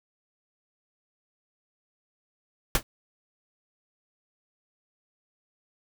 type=noise with exponential decay; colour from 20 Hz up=pink; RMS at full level=-17 dBFS; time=2.75-2.83 s; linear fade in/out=2 ms; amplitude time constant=17 ms; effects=none